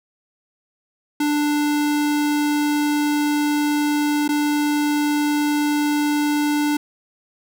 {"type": "tone with dropouts", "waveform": "square", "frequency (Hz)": 295.1, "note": "D4", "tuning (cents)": 8, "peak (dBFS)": -18, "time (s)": [1.2, 6.77], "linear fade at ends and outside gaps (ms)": 5, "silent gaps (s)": [4.279, 4.289], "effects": []}